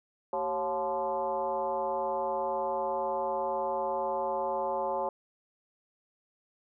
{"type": "tone with frequency modulation", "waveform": "sine", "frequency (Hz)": 710, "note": "F5", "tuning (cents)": 28, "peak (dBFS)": -28, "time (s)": [0.33, 5.09], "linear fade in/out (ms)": 2, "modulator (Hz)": 162, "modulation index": 1.8, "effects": []}